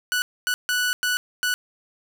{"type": "tone bursts at uneven times", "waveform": "sawtooth", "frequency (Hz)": 1480, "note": "F#6", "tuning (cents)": 0, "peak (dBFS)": -17, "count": 5, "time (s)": [[0.12, 0.22], [0.47, 0.54], [0.69, 0.93], [1.03, 1.17], [1.43, 1.54]], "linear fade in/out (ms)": 0, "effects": []}